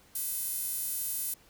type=tone with high-pass filter; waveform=sawtooth; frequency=511 Hz; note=C5; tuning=41 cents flat; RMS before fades=-34 dBFS; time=0.15-1.34 s; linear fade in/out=5 ms; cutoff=11000 Hz; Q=1.4; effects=pink hiss -60 dBFS RMS until 1.49 s